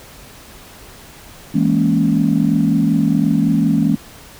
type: chord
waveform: sine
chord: A# half-diminished seventh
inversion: second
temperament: equal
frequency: 164.81 / 207.7 / 233.1 / 277.2 Hz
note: E3 / G#3 / A#3 / C#4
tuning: 0 / 0 / 0 / 0 cents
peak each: -17 dBFS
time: 1.54-3.96 s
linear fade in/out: 10 ms
effects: tanh soft clip ceiling -3 dBFS + pink hiss -40 dBFS RMS until 4.39 s